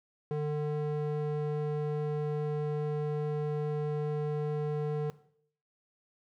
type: tone with band-pass filter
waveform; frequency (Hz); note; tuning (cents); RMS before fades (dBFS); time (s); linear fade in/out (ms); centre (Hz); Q
square; 149.6; D3; +32; -32; 0.31-5.1; 0; 350; 2.3
effects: noise-tail reverb RT60 0.6 s tail -17 dB re dry